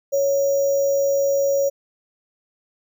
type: tone with sample-and-hold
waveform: sine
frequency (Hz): 555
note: C#5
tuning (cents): +2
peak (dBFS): -16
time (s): 0.12-1.7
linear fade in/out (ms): 20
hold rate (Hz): 6300
effects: none